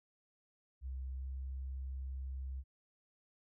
sine tone with pitch glide, 65.3 to 66.06 Hz, C2 to C2, -3 to +17 cents, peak -39 dBFS, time 0.81-2.64 s, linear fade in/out 50 ms, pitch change +20 cents, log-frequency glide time 1.16-1.23 s, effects none

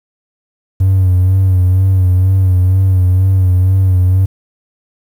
triangle tone with vibrato, 93.4 Hz, F#2, 17 cents sharp, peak -4 dBFS, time 0.8-4.26 s, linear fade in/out 10 ms, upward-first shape sine, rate 2.1 Hz, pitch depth 45 cents each way, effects tanh soft clip ceiling -2 dBFS + 7-bit

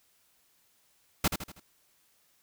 pink noise with echo, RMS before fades -25 dBFS, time 1.24-1.28 s, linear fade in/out 5 ms, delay 80 ms, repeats 4, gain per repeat -7 dB, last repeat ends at 1.6 s, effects white hiss -68 dBFS RMS until 2.42 s

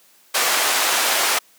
pink band-pass noise, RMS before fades -19 dBFS, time 0.34-1.39 s, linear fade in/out 10 ms, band 730 to 15000 Hz, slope 12 dB/octave, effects white hiss -54 dBFS RMS until 1.58 s + high-pass 200 Hz 12 dB/octave

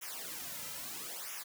white noise with flanger, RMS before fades -43 dBFS, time 0.01-1.44 s, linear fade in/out 20 ms, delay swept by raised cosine 0.23 to 2.73 ms, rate 0.76 Hz, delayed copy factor -0.9, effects none

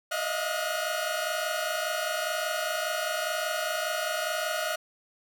sawtooth tone cluster, 614 / 639 / 701 / 1443 Hz, D#5 / D#5 / F5 / F#6, -23 / +46 / +6 / -44 cents, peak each -31 / -29 / -32 / -29 dBFS, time 0.11-4.76 s, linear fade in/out 10 ms, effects none

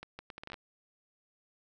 accelerating click train, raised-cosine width 0.3 ms, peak -27 dBFS, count 10, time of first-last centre 0.03-0.542 s, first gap 160 ms, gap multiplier 0.7, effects none

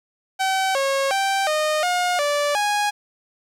sawtooth tone with pitch steps, 765 / 546 / 781 / 614 / 716 / 582 / 827 Hz, G5 / C#5 / G5 / D#5 / F5 / D5 / G#5, -42 / -26 / -7 / -23 / +43 / -16 / -8 cents, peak -15 dBFS, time 0.39-2.91 s, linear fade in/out 20 ms, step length 360 ms, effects low-pass 10000 Hz 12 dB/octave + 9-bit

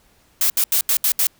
blue noise bursts at uneven times, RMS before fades -17 dBFS, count 6, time 0.41-0.5 / 0.57-0.64 / 0.72-0.81 / 0.89-0.97 / 1.04-1.12 / 1.19-1.27 s, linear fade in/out 2 ms, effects pink hiss -57 dBFS RMS until 1.39 s

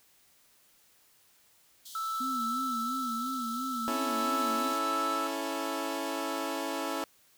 pink high-pass noise, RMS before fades -47 dBFS, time 1.85-4.79 s, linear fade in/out 10 ms, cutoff 3100 Hz, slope 96 dB/octave
triangle tone with tremolo, 1318.5 Hz, E6, in tune, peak -28 dBFS, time 1.95-5.27 s, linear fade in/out 2 ms, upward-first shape triangle, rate 0.48 Hz, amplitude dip 40%
sine tone with vibrato, 246.9 Hz, B3, in tune, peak -35 dBFS, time 2.2-4.73 s, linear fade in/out 10 ms, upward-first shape sine, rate 2.9 Hz, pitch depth 120 cents each way
15% pulse chord, A major, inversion first, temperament equal, 277.2 / 329.6 / 440 Hz, C#4 / E4 / A4, 0 / 0 / 0 cents, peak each -29 / -29 / -33 dBFS, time 3.88-7.04 s, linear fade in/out 0 ms
effects white hiss -64 dBFS RMS until 7.37 s

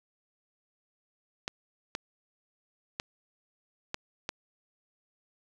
clicks, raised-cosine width 0.2 ms, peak -15 dBFS, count 5, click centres 1.479 / 1.951 / 2.999 / 3.944 / 4.291 s, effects none

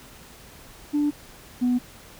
sine tone pair in turn, 293.7 / 247 Hz, D4 / B3, 0 / 0 cents, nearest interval minor third, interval 300 cents, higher first, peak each -18 / -17 dBFS, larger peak second, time 0.93-1.11 / 1.61-1.79 s, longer neither, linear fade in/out 20 ms, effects tanh soft clip ceiling -16 dBFS + pink hiss -47 dBFS RMS until 2.19 s

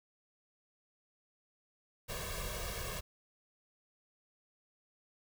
pink noise with comb filter, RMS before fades -40 dBFS, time 2.08-3.01 s, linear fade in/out 20 ms, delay 1.8 ms, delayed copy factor +1, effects none

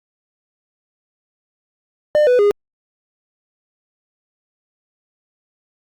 triangle tone with pitch steps, 600 / 495.9 / 409.8 Hz, D5 / B4 / G#4, +37 / +7 / -23 cents, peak -8 dBFS, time 2.15-2.51 s, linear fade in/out 0 ms, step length 120 ms, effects Opus 48 kbps

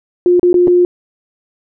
sine tone with dropouts, 355.2 Hz, F4, 29 cents sharp, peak -6 dBFS, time 0.26-0.85 s, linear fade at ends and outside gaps 1 ms, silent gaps 0.396-0.43 / 0.53-0.542 / 0.673-0.679 s, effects none

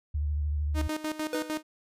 sine tone with vibrato, 74 Hz, D2, 14 cents sharp, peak -26 dBFS, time 0.14-0.88 s, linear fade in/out 10 ms, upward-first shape sine, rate 13 Hz, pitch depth 48 cents each way
sawtooth tone with tremolo, 308.9 Hz, D#4, 12 cents flat, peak -25 dBFS, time 0.74-1.63 s, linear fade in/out 50 ms, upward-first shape square, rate 6.6 Hz, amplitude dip 75%
square tone with exponential decay, 493.9 Hz, B4, in tune, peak -28 dBFS, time 1.33-1.62 s, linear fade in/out 1 ms, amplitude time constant 62 ms
effects resampled to 32000 Hz

